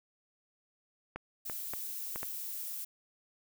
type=clicks; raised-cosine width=0.5 ms; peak=-24 dBFS; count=5; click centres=1.16 / 1.498 / 1.736 / 2.159 / 2.231 s
type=noise; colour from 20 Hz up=violet; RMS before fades=-40 dBFS; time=1.45-2.85 s; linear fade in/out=10 ms
effects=none